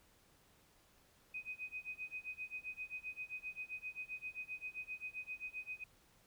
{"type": "tone with tremolo", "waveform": "sine", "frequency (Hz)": 2506, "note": "D#7", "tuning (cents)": 12, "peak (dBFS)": -40, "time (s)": [1.34, 5.84], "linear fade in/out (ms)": 5, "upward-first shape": "sine", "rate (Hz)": 7.6, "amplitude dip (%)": 95, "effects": ["pink hiss -69 dBFS RMS until 6.26 s"]}